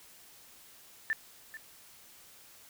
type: tone with echo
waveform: sine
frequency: 1772 Hz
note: A6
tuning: 12 cents sharp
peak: -27 dBFS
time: 1.1-1.13 s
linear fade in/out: 0 ms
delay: 440 ms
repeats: 1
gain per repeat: -14 dB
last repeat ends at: 1.57 s
effects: white hiss -56 dBFS RMS until 2.69 s